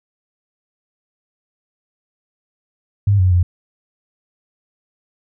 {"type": "tone with pitch steps", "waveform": "sine", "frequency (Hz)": [100.9, 92.1, 88.7], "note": ["G#2", "F#2", "F2"], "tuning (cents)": [-49, -7, 27], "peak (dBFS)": -10, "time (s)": [3.07, 3.43], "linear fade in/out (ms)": 5, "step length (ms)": 120, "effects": []}